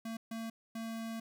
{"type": "tone bursts at uneven times", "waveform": "square", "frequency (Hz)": 226.1, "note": "A3", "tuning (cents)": 47, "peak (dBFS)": -39, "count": 3, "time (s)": [[0.05, 0.17], [0.31, 0.5], [0.75, 1.2]], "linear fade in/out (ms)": 5, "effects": []}